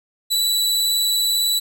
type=tone with vibrato; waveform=sawtooth; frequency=3951 Hz; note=B7; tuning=in tune; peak=-14 dBFS; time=0.3-1.6 s; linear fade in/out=20 ms; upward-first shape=square; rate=18 Hz; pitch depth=8 cents each way; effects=none